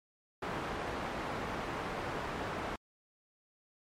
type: low-pass noise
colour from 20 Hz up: white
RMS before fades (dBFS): -38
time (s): 0.42-2.76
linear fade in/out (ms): 5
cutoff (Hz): 1200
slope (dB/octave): 12
effects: MP3 64 kbps